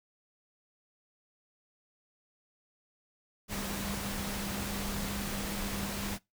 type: tone in noise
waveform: sine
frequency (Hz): 200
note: G3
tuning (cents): +35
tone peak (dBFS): -39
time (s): 3.48-6.19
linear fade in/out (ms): 50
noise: pink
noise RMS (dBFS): -37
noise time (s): 3.48-6.19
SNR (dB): -5
effects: noise-tail reverb RT60 0.2 s tail -22 dB re dry